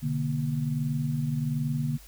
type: tone cluster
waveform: sine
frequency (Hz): 125.9 / 147.2 / 235.1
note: B2 / D3 / A#3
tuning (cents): +34 / +4 / +15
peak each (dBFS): -34 / -27 / -32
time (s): 0.02-1.98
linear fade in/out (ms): 20
effects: added 50 Hz sine -49 dBFS peak until 2.07 s + white hiss -53 dBFS RMS until 2.07 s